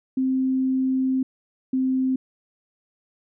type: tone pair in turn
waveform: sine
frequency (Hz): 261.6 / 260.6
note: C4 / C4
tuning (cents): 0 / -7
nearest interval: unison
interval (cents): 7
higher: first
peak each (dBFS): -19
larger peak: neither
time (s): 0.17-1.23 / 1.73-2.16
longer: first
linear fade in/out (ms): 5
effects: none